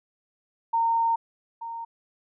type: tone pair in turn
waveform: sine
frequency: 918 / 921.8 Hz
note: A#5 / A#5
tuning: -27 / -20 cents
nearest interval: unison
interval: 7 cents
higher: second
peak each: -20 / -32 dBFS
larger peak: first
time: 0.73-1.16 / 1.61-1.85 s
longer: first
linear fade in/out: 10 ms
effects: none

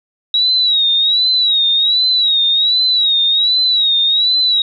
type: tone with vibrato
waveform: sine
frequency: 3840 Hz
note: B7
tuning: 49 cents flat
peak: -10 dBFS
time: 0.34-4.62 s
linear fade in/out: 2 ms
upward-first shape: sine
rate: 1.3 Hz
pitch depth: 92 cents each way
effects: none

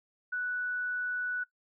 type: tone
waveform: sine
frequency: 1480 Hz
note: F#6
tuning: in tune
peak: -30 dBFS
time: 0.32-1.44 s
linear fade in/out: 10 ms
effects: noise-tail reverb RT60 0.1 s tail -18 dB re dry

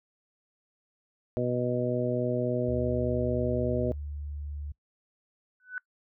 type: harmonic tone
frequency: 123.47 Hz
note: B2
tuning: in tune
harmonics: 1 / 2 / 3 / 4 / 5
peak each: -32 / -32 / -32 / -32 / -32 dBFS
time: 1.37-3.92 s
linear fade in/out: 0 ms
type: tone with pitch glide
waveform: sine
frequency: 74 to 72.98 Hz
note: D2 to D2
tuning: +14 to -10 cents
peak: -34 dBFS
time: 2.68-4.72 s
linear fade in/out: 5 ms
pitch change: -24 cents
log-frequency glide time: 3.29-4.19 s
type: tone with exponential growth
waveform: sine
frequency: 1497 Hz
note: F#6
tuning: 20 cents sharp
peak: -28 dBFS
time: 5.6-5.78 s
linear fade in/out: 1 ms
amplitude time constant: 38 ms
effects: noise-tail reverb RT60 0.1 s tail -23 dB re dry

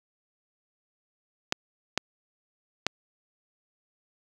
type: clicks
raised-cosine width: 0.2 ms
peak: -6 dBFS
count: 3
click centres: 1.524 / 1.976 / 2.866 s
effects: high-pass 100 Hz 12 dB/octave + 7-bit

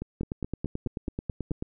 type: two click trains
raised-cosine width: 3 ms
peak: -20 / -18 dBFS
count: 8 / 14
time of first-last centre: 0.02-1.509 / 0.21-1.625 s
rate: 4.7 / 9.19 Hz
effects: none

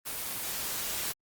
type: noise with level ramp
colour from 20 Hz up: white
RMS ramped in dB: -36 to -33 dBFS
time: 0.05-1.13 s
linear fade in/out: 20 ms
effects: Opus 24 kbps

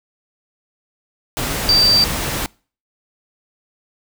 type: tone in noise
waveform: sine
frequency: 4663 Hz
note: D8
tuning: 13 cents flat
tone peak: -10 dBFS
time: 1.69-2.04 s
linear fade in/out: 0 ms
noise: pink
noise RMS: -22 dBFS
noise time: 1.37-2.46 s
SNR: +9 dB
effects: noise-tail reverb RT60 0.4 s tail -25 dB re dry

